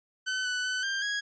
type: tone with pitch steps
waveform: sawtooth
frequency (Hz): 1518 / 1492 / 1507 / 1588 / 1655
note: F#6 / F#6 / F#6 / G6 / G#6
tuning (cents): +44 / +14 / +31 / +22 / -6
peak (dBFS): -25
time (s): 0.26-1.21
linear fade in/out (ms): 20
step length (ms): 190
effects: resampled to 16000 Hz